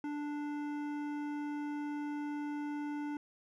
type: tone with hard clipping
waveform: sine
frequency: 293.7 Hz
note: D4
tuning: in tune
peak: -38 dBFS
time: 0.04-3.17 s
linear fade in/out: 2 ms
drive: 13 dB
effects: none